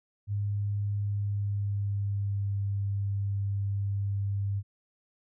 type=tone with pitch glide; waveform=sine; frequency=102 to 99.79 Hz; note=G#2 to G2; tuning=-31 to +31 cents; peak=-27 dBFS; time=0.27-4.63 s; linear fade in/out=50 ms; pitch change=-38 cents; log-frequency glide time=1-2.63 s; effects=none